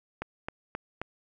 click train, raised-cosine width 0.5 ms, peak -18 dBFS, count 4, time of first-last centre 0.22-1.016 s, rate 3.77 Hz, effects none

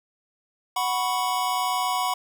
square chord, F# suspended fourth, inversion none, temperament equal, 740 / 987.8 / 1108.7 Hz, F#5 / B5 / C#6, 0 / 0 / 0 cents, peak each -28 / -27 / -30 dBFS, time 0.76-2.14 s, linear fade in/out 5 ms, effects none

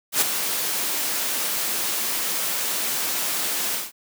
white noise with ADSR envelope, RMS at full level -17 dBFS, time 0.12-3.92 s, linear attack 94 ms, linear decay 15 ms, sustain -8 dB, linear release 180 ms, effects high-pass 200 Hz 12 dB/octave

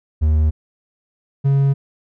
triangle tone pair in turn, 77.2 / 138.27 Hz, D#2 / C#3, -13 / -4 cents, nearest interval minor seventh, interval 1009 cents, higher second, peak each -10 dBFS, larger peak neither, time 0.21-0.51 / 1.44-1.74 s, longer neither, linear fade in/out 20 ms, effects none

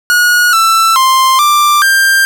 45% pulse tone with pitch steps, 1448 / 1331 / 1049 / 1182 / 1587 Hz, F#6 / E6 / C6 / D6 / G6, -38 / +16 / +4 / +11 / +21 cents, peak -6 dBFS, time 0.1-2.25 s, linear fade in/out 0 ms, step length 430 ms, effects none

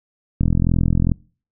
click train, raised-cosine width 5 ms, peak -5 dBFS, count 31, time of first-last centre 0.41-1.118 s, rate 42.4 Hz, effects noise-tail reverb RT60 0.4 s tail -24 dB re dry

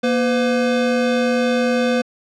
square tone pair together, 236.5 / 506.4 Hz, A#3 / B4, +25 / +43 cents, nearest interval octave + minor second, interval 1318 cents, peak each -19 dBFS, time 0.03-2.02 s, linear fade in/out 10 ms, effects low-pass 5000 Hz 12 dB/octave

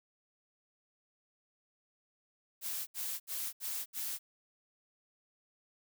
blue noise bursts, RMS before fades -38 dBFS, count 5, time 2.61-4.19 s, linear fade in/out 50 ms, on 260 ms, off 70 ms, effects none

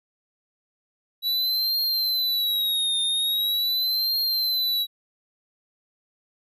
square tone with vibrato, 3922 Hz, B7, 13 cents flat, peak -22 dBFS, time 1.22-4.87 s, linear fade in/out 50 ms, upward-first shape triangle, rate 0.42 Hz, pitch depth 130 cents each way, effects none

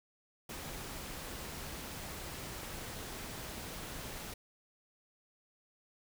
pink noise, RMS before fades -44 dBFS, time 0.49-4.34 s, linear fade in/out 5 ms, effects none

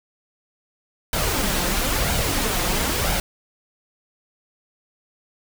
pink noise with flanger, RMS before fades -22 dBFS, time 1.13-3.2 s, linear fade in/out 2 ms, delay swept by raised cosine 1.3 to 5.7 ms, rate 1 Hz, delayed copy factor +0.5, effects none

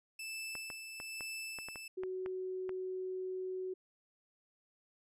sawtooth tone with tremolo, 2637 Hz, E7, in tune, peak -37 dBFS, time 0.19-1.88 s, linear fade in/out 5 ms, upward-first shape sine, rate 1.1 Hz, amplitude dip 45%
clicks, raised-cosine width 0.5 ms, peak -31 dBFS, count 10, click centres 0.553 / 0.702 / 1.001 / 1.208 / 1.587 / 1.686 / 1.758 / 2.035 / 2.261 / 2.693 s
sine tone, 372.4 Hz, F#4, 11 cents sharp, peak -37 dBFS, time 1.97-3.74 s, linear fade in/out 10 ms
effects resampled to 32000 Hz

